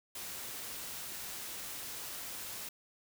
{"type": "noise", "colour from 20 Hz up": "white", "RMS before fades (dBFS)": -43, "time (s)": [0.15, 2.69], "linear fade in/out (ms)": 5, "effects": []}